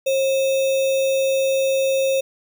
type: tone with sample-and-hold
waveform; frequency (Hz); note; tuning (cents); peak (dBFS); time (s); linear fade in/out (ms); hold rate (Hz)
sine; 537; C5; +45; -16; 0.06-2.21; 10; 3150
effects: none